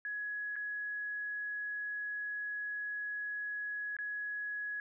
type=tone with dropouts; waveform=sine; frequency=1678 Hz; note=G#6; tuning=17 cents sharp; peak=-36 dBFS; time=0.05-4.8 s; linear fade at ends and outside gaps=1 ms; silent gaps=0.557-0.563 / 3.967-3.987 s; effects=none